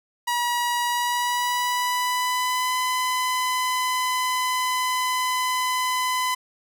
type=tone with pitch glide; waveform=sawtooth; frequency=962 to 1010.4 Hz; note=B5 to B5; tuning=-46 to +39 cents; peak=-18 dBFS; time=0.27-6.35 s; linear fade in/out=10 ms; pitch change=+85 cents; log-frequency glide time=0.86-2.76 s; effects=none